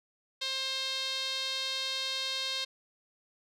sawtooth tone with band-pass filter, 530 Hz, C5, 22 cents sharp, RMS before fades -34 dBFS, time 0.41-2.65 s, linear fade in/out 10 ms, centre 3900 Hz, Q 3.8, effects none

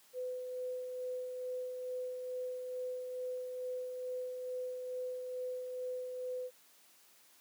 sine tone with tremolo, 504 Hz, B4, 35 cents sharp, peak -36 dBFS, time 0.13-6.51 s, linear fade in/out 50 ms, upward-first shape sine, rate 2.3 Hz, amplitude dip 35%, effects white hiss -64 dBFS RMS until 7.4 s + high-pass 200 Hz 12 dB/octave

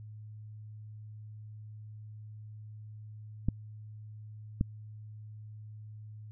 clicks, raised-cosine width 5 ms, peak -15 dBFS, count 2, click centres 3.486 / 4.611 s, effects added 107 Hz sine -44 dBFS peak until 6.31 s

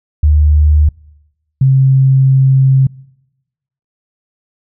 sine tone pair in turn, 75.1 / 133.44 Hz, D2 / C3, +39 / +34 cents, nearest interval minor seventh, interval 995 cents, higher second, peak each -5 dBFS, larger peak neither, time 0.23-0.89 / 1.61-2.87 s, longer second, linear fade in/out 5 ms, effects noise-tail reverb RT60 1.0 s tail -25 dB re dry

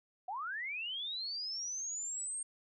sine linear sweep, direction up, 698.5 to 8640 Hz, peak -37 dBFS, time 0.28-2.43 s, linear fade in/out 5 ms, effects none

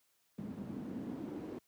pink noise with band-pass filter sweep, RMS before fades -43 dBFS, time 0.38-1.59 s, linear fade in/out 5 ms, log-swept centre 200 to 320 Hz, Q 3.2, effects white hiss -75 dBFS RMS until 1.67 s + high-pass 80 Hz 12 dB/octave

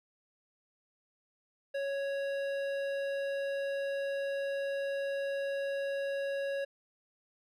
sine tone with hard clipping, 554.4 Hz, C#5, in tune, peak -34 dBFS, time 1.74-6.65 s, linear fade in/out 10 ms, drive 12 dB, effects none

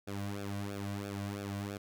sawtooth tone with flanger, 100.4 Hz, G2, 42 cents sharp, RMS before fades -39 dBFS, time 0.07-1.78 s, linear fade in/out 10 ms, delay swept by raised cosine 0.98 to 2.38 ms, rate 3 Hz, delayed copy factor -0.95, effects none

